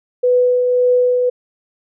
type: tone with tremolo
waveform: sine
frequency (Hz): 496.2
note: B4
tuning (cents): +8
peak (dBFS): -9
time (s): 0.23-1.3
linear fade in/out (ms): 10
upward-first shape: triangle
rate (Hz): 1.8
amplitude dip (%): 35
effects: none